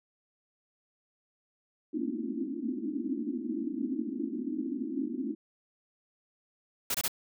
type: band-pass noise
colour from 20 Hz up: pink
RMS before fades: -34 dBFS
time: 1.93-5.35 s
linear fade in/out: 10 ms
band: 220 to 340 Hz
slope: 96 dB/octave
type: noise bursts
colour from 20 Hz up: white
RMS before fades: -30 dBFS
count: 3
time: 6.9-7.081 s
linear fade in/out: 5 ms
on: 45 ms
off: 23 ms
effects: none